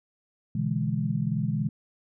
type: chord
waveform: sine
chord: E dominant seventh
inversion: second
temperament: equal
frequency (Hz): 123.47 / 146.83 / 164.81 / 207.7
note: B2 / D3 / E3 / G#3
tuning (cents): 0 / 0 / 0 / 0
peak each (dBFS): -30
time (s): 0.55-1.69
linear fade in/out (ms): 5
effects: none